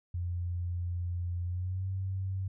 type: tone with pitch glide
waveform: sine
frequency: 87.8 to 95.2 Hz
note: F2 to F#2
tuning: +10 to +50 cents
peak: -31 dBFS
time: 0.14-2.48 s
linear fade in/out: 5 ms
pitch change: +140 cents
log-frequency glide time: 1.44-1.87 s
effects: none